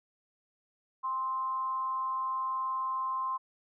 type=tone with amplitude modulation; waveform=sine; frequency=1046.5 Hz; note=C6; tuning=in tune; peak=-28 dBFS; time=1.03-3.38 s; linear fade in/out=20 ms; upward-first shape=sine; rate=243 Hz; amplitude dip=40%; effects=none